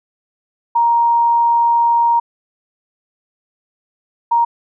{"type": "tone bursts at uneven times", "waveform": "sine", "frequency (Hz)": 937, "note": "A#5", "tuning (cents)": 9, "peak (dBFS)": -10, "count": 2, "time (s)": [[0.75, 2.2], [4.31, 4.45]], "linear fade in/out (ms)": 10, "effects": []}